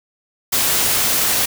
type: noise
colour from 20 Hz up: white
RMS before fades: -17 dBFS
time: 0.52-1.46 s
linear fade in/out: 10 ms
effects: none